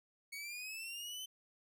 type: linear sweep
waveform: sawtooth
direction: up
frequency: 2217 to 3075 Hz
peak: -40 dBFS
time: 0.32-1.26 s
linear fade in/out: 10 ms
effects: none